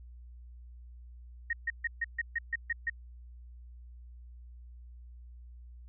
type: tone bursts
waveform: sine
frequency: 1864.7 Hz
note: A#6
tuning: in tune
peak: -28 dBFS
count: 9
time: 1.5-2.899 s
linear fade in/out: 5 ms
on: 31 ms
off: 140 ms
effects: added 60 Hz sine -47 dBFS peak until 5.88 s